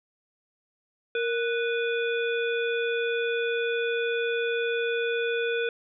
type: harmonic tone with a mistuned harmonic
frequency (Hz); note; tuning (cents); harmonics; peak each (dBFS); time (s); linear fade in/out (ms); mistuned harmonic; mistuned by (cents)
493.9; B4; 0; 1 / 3 / 5 / 7; -26 / -31 / -34 / -38; 1.15-5.69; 2; 1; -98
effects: none

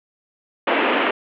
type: band-pass noise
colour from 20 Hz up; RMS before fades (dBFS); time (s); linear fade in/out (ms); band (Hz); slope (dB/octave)
pink; -19; 0.67-1.11; 5; 250 to 3000; 48
effects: none

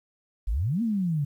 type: exponential two-way sweep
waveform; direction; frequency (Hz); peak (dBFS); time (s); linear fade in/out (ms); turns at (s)
sine; up then down; 44 to 240 to 138.3; -23; 0.47-1.25; 10; 0.82
effects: 10-bit

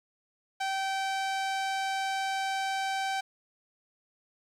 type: tone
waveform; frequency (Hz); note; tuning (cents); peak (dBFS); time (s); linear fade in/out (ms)
sawtooth; 774; G5; -22; -25; 0.6-3.21; 10
effects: low-pass 7000 Hz 12 dB/octave + 10-bit

